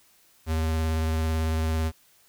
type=tone with vibrato; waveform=square; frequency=79.9 Hz; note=D#2; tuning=47 cents sharp; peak=-24 dBFS; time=0.46-1.92 s; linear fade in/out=50 ms; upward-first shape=sine; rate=18 Hz; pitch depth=17 cents each way; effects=white hiss -60 dBFS RMS until 2.28 s